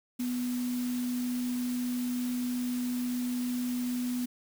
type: tone in noise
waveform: sine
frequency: 246.9 Hz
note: B3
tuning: in tune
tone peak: -29 dBFS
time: 0.19-4.26 s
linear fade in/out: 10 ms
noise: white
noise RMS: -44 dBFS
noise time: 0.19-4.26 s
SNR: +12 dB
effects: none